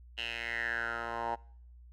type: tone with band-pass filter sweep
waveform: 10% pulse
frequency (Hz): 116.54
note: A#2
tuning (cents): 0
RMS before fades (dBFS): -36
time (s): 0.17-1.36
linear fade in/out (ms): 20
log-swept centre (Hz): 2900 to 880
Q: 6.4
effects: noise-tail reverb RT60 0.7 s tail -25 dB re dry + added 60 Hz sine -51 dBFS peak until 1.92 s